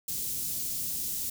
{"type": "band-stop noise", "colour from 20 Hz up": "white", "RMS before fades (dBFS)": -33, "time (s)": [0.08, 1.3], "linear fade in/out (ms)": 5, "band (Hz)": [240, 5800], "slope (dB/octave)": 12, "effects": []}